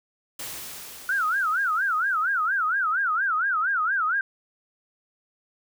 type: noise with exponential decay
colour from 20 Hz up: white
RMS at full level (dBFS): -34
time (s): 0.39-3.38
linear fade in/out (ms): 5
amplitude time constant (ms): 650
type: tone with vibrato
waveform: sine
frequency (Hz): 1421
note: F6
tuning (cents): +30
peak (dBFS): -21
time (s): 1.09-4.21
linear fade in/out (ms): 2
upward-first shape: sine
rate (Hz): 4.3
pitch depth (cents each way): 240
effects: none